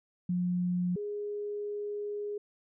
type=tone pair in turn; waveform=sine; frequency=178.5 / 413.4 Hz; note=F3 / G#4; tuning=+38 / -8 cents; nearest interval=octave + minor third; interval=1454 cents; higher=second; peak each=-27 / -33 dBFS; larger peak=first; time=0.29-0.96 / 0.96-2.38 s; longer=second; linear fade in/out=5 ms; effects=none